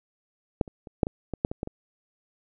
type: clicks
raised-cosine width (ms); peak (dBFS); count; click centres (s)
2; -8 / -28 / -28 / -6 / -17 / -17 / -8 / -18 / -16 / -21; 10; 0.612 / 0.678 / 0.872 / 1.032 / 1.069 / 1.337 / 1.449 / 1.515 / 1.631 / 1.674
effects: none